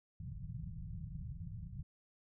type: low-pass noise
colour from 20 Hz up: white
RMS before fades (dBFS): -45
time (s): 0.2-1.83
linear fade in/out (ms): 5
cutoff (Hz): 180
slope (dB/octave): 96
effects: none